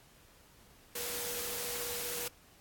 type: tone in noise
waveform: sine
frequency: 481.2 Hz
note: B4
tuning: 45 cents flat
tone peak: -44 dBFS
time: 0.95-2.28 s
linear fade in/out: 5 ms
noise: white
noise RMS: -38 dBFS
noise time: 0.95-2.28 s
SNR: -9 dB
effects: pink hiss -61 dBFS RMS until 2.6 s + AAC 64 kbps